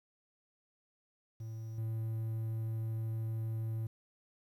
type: tone with level steps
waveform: triangle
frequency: 111.7 Hz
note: A2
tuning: 27 cents sharp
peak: -38 / -32 dBFS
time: 1.4-3.87 s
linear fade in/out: 5 ms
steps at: 1.78 s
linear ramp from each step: 2 ms
effects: 11-bit